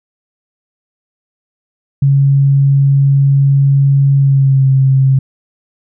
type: tone with pitch glide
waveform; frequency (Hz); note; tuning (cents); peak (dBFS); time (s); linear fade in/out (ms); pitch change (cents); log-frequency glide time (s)
sine; 138.59 to 133.95; C#3 to C3; 0 to +41; -6; 2.02-5.19; 5; -59; 4.17-4.67
effects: none